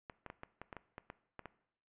clicks, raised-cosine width 0.5 ms, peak -30 dBFS, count 11, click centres 0.098 / 0.263 / 0.301 / 0.434 / 0.616 / 0.728 / 0.767 / 0.981 / 1.101 / 1.393 / 1.457 s, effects noise-tail reverb RT60 0.7 s tail -18 dB re dry + resampled to 8000 Hz

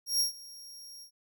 sawtooth tone with ADSR envelope, 5588 Hz, F8, in tune, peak -21 dBFS, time 0.06-1.11 s, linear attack 140 ms, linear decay 120 ms, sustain -22 dB, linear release 88 ms, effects none

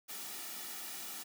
white noise with comb filter, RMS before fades -44 dBFS, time 0.08-1.24 s, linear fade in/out 20 ms, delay 1.9 ms, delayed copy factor -0.55, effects high-pass 200 Hz 12 dB/octave

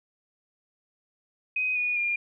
sine tone with pitch steps, 2511 / 2459 / 2409 Hz, D#7 / D#7 / D7, +15 / -21 / +43 cents, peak -24 dBFS, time 1.56-2.16 s, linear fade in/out 5 ms, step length 200 ms, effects none

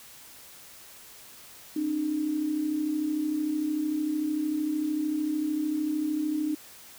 sine tone pair together, 271.7 / 305 Hz, C#4 / D#4, -35 / -34 cents, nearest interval major second, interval 201 cents, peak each -34 / -26 dBFS, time 1.76-6.55 s, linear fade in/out 5 ms, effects white hiss -49 dBFS RMS until 6.98 s

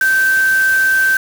sine tone in noise, 1554 Hz, G6, 16 cents flat, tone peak -10 dBFS, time 0.01-1.17 s, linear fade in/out 2 ms, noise white, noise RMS -27 dBFS, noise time 0.01-1.17 s, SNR +14 dB, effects none

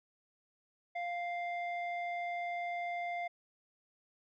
square tone with low-pass filter, 698.5 Hz, F5, in tune, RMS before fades -38 dBFS, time 0.95-3.28 s, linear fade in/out 10 ms, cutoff 1900 Hz, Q 2.2, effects none

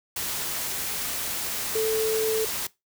sine tone in noise, 440 Hz, A4, in tune, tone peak -22 dBFS, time 1.75-2.45 s, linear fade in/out 5 ms, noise white, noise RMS -30 dBFS, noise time 0.16-2.67 s, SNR +5 dB, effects noise-tail reverb RT60 0.2 s tail -20 dB re dry

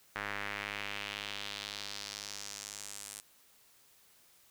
square tone with band-pass filter sweep, 51 Hz, G#1, 31 cents flat, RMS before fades -42 dBFS, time 0.15-3.21 s, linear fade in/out 10 ms, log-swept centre 1700 to 9100 Hz, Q 1.9, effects white hiss -64 dBFS RMS until 4.5 s

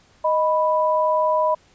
sine tone pair together, 622.3 / 987.8 Hz, D#5 / B5, 0 / 0 cents, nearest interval minor sixth, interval 800 cents, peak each -19 dBFS, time 0.24-1.55 s, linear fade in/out 10 ms, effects pink hiss -56 dBFS RMS until 1.74 s + resampled to 16000 Hz

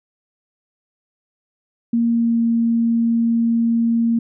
sine tone with pitch glide, 233.1 to 231.2 Hz, A#3 to A#3, 0 to -14 cents, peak -14 dBFS, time 1.93-4.19 s, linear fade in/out 5 ms, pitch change -14 cents, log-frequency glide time 2.06-2.41 s, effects none

